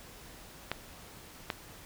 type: clicks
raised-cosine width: 0.3 ms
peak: -15 dBFS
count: 2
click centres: 0.716 / 1.502 s
effects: pink hiss -51 dBFS RMS until 1.85 s